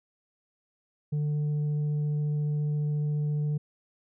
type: tone with tanh clipping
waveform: sine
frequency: 148.8 Hz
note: D3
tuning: 23 cents sharp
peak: -26 dBFS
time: 1.12-3.58 s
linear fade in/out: 10 ms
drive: 3 dB
effects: none